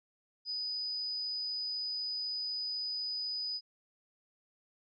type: tone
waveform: sine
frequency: 4978 Hz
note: D#8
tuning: in tune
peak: -34 dBFS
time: 0.45-3.61 s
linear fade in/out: 50 ms
effects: none